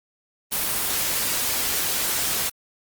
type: noise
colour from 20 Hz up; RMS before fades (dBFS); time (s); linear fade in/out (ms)
white; -24; 0.51-2.5; 20
effects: Opus 24 kbps